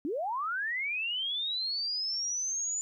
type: linear sweep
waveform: sine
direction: up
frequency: 261.6 to 7040 Hz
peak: -30 dBFS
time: 0.05-2.81 s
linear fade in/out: 0 ms
effects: 12-bit